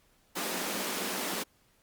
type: high-pass noise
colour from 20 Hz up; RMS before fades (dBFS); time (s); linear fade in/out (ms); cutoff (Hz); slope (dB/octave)
pink; -34; 0.35-1.44; 20; 180; 96
effects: pink hiss -67 dBFS RMS until 1.82 s + Opus 48 kbps